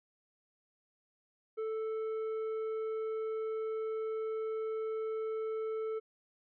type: tone with tanh clipping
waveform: sine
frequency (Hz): 440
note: A4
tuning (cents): 0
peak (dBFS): -35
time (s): 1.57-6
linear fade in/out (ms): 20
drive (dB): 7
effects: none